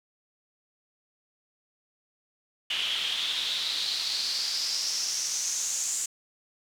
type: noise with band-pass filter sweep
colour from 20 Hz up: pink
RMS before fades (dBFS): -30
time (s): 2.7-6.06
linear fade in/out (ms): 5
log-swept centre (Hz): 3000 to 7300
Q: 5.6
effects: none